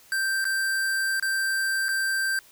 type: tone with dropouts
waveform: square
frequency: 1568 Hz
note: G6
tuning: in tune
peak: -24 dBFS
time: 0.12-2.39 s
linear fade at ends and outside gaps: 1 ms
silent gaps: 0.443-0.452 / 1.198-1.225 / 1.884-1.889 s
effects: white hiss -54 dBFS RMS until 2.51 s